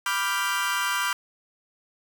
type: chord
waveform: 30% pulse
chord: G dominant seventh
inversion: first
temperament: equal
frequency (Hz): 987.8 / 1174.7 / 1396.9 / 1568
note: B5 / D6 / F6 / G6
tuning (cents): 0 / 0 / 0 / 0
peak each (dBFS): -27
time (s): 0.06-1.13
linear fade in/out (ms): 2
effects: none